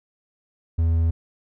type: tone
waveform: triangle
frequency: 82.41 Hz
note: E2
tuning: in tune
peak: -15 dBFS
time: 0.78-1.11 s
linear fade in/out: 10 ms
effects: none